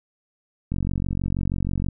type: click train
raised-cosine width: 5 ms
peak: -13 dBFS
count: 55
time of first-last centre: 0.72-1.886 s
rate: 46.3 Hz
effects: none